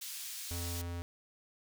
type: high-pass noise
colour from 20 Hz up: pink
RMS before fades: -43 dBFS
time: 0.01-0.82 s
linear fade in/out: 10 ms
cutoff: 3900 Hz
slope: 12 dB/octave
type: tone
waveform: square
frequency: 86.4 Hz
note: F2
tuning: 18 cents flat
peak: -38 dBFS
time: 0.51-1.02 s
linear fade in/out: 0 ms
effects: none